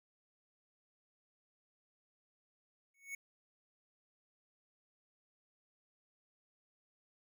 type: tone with exponential growth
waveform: square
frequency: 2217 Hz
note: C#7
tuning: in tune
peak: -39 dBFS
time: 2.94-3.15 s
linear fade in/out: 5 ms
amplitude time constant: 44 ms
effects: none